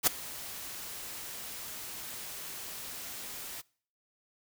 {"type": "noise with ADSR envelope", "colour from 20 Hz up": "white", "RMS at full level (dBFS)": -22, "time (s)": [0.03, 3.62], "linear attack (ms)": 40, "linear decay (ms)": 10, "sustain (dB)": -20, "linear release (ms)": 21, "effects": ["noise-tail reverb RT60 0.5 s tail -24 dB re dry"]}